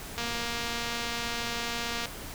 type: click train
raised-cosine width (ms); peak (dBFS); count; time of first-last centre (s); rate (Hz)
0.2; -16; 442; 0.18-2.057; 235
effects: pink hiss -41 dBFS RMS until 2.34 s